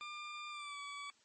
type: tone with pitch glide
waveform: 20% pulse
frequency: 1197 to 1142.3 Hz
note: D6 to D6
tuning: +33 to -48 cents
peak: -39 dBFS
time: 0.01-1.1 s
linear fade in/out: 0 ms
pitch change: -81 cents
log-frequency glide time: 0.5-0.79 s
effects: white hiss -70 dBFS RMS until 1.24 s + MP3 32 kbps